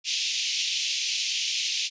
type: band-pass noise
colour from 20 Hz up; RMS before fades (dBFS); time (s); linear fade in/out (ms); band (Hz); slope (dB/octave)
pink; -28; 0.04-1.9; 50; 2500 to 6600; 48
effects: resampled to 16000 Hz